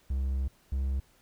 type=tone pair in turn; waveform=triangle; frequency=66.6 / 67.06 Hz; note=C2 / C2; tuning=+31 / +43 cents; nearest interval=unison; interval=12 cents; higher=second; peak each=-25 / -25 dBFS; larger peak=neither; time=0.1-0.48 / 0.72-1 s; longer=first; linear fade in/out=5 ms; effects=pink hiss -64 dBFS RMS until 1.21 s